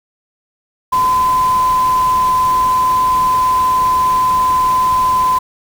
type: tone in noise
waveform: sine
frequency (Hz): 1018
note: C6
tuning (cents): -48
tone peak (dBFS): -10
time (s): 0.92-5.39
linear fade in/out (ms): 10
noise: pink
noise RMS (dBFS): -28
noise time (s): 0.92-5.39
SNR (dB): +15
effects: none